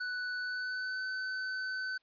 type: tone with pitch glide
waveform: square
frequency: 1487 to 1517.4 Hz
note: F#6 to F#6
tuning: +8 to +43 cents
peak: -35 dBFS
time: 0-1.98 s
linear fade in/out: 10 ms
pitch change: +35 cents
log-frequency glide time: 0.39-1.04 s
effects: white hiss -75 dBFS RMS until 2.02 s + resampled to 11025 Hz